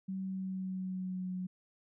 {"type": "tone with pitch glide", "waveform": "sine", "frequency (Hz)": [190.5, 183.69], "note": ["G3", "F#3"], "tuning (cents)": [-49, -12], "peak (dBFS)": -35, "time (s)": [0.08, 1.47], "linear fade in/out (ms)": 10, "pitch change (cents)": -63, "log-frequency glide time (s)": [0.2, 1.32], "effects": []}